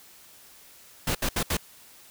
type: noise bursts at uneven times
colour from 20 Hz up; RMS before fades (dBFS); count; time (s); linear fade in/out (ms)
pink; -26; 4; 1.07-1.15 / 1.22-1.29 / 1.36-1.43 / 1.5-1.57; 5
effects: white hiss -52 dBFS RMS until 2.1 s